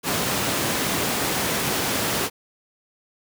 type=high-pass noise; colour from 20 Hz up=pink; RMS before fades=-24 dBFS; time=0.03-2.3 s; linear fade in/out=50 ms; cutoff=140 Hz; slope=12 dB/octave; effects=none